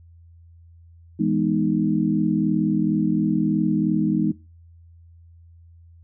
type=chord; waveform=sine; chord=E major seventh; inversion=none; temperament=equal; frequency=164.81 / 207.7 / 246.9 / 311.1 Hz; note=E3 / G#3 / B3 / D#4; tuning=0 / 0 / 0 / 0 cents; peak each=-25 / -22 / -26 / -23 dBFS; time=1.19-4.32 s; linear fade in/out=10 ms; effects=noise-tail reverb RT60 0.3 s tail -20 dB re dry + added 84 Hz sine -46 dBFS peak until 6.03 s